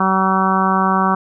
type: harmonic tone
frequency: 190 Hz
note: F#3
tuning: 46 cents sharp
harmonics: 1 / 2 / 3 / 4 / 5 / 6 / 7 / 8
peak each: -18 / -25 / -29 / -21 / -20 / -18 / -22 / -27 dBFS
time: 0-1.15 s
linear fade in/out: 5 ms
effects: none